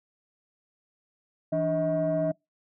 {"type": "tone cluster", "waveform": "sine", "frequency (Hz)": [164.6, 292.7, 636], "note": ["E3", "D4", "D#5"], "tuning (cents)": [-2, -6, 38], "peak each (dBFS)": [-29, -29, -24], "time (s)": [1.52, 2.32], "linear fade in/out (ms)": 10, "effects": ["noise-tail reverb RT60 0.2 s tail -26 dB re dry", "tanh soft clip ceiling -19 dBFS"]}